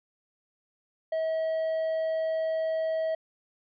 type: tone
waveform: triangle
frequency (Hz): 642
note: E5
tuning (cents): -46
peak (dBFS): -24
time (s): 1.12-3.15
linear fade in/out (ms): 5
effects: resampled to 11025 Hz